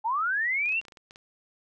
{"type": "linear sweep", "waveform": "sine", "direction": "up", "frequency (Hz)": [840, 2794], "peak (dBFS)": -24, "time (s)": [0.04, 0.81], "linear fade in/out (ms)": 20}
{"type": "clicks", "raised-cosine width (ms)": 0.2, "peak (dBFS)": -31, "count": 10, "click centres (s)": [0.659, 0.691, 0.723, 0.814, 0.852, 0.883, 0.922, 0.972, 1.109, 1.159]}
{"effects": []}